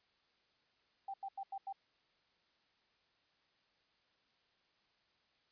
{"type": "tone bursts", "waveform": "sine", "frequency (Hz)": 784, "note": "G5", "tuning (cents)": 0, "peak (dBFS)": -40, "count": 5, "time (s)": [1.08, 1.727], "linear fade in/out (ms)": 5, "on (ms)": 59, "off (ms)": 88, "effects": ["white hiss -75 dBFS RMS until 5.51 s", "resampled to 11025 Hz"]}